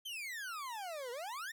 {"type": "exponential two-way sweep", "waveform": "40% pulse", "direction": "down then up", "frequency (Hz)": [3201, 465.9, 1888], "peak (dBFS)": -40, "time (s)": [0.05, 1.52], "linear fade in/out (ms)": 10, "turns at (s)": 1.11, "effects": []}